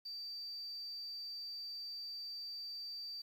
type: tone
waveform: triangle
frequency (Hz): 4647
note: D8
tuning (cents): -19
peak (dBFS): -40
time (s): 0.05-3.22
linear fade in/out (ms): 10
effects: tanh soft clip ceiling -40 dBFS + 11-bit